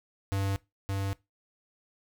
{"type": "tone pair in turn", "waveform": "square", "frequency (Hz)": [98, 98], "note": ["G2", "G2"], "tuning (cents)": [0, 0], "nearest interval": "unison", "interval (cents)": 0, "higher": "neither", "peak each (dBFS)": [-28, -30], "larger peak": "first", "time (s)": [[0.32, 0.56], [0.89, 1.13]], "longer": "neither", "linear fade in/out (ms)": 0, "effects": ["noise-tail reverb RT60 0.2 s tail -19 dB re dry"]}